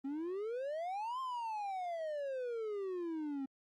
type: exponential two-way sweep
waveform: triangle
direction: up then down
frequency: 264.6 to 1064 to 264.6 Hz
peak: -35 dBFS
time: 0.04-3.46 s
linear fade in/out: 10 ms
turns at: 1.2 s
effects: Opus 32 kbps